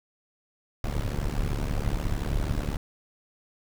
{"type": "noise with amplitude modulation", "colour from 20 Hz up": "brown", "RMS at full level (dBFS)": -24, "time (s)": [0.84, 2.77], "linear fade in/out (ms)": 2, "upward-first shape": "sine", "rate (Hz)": 72.6, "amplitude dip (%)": 90, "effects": []}